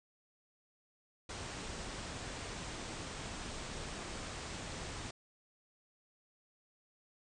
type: low-pass noise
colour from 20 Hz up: pink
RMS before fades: -44 dBFS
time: 1.29-5.11 s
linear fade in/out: 5 ms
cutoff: 8900 Hz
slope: 96 dB/octave
effects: none